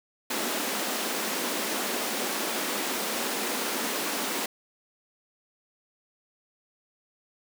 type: high-pass noise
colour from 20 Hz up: pink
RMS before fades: -30 dBFS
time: 0.3-4.46 s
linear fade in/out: 5 ms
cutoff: 210 Hz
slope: 48 dB/octave
effects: none